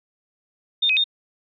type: tone with pitch steps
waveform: sine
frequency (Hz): 3633 / 2527 / 3663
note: A#7 / D#7 / A#7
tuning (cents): -45 / +26 / -31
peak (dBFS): -16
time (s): 0.82-1.042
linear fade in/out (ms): 10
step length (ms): 74
effects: none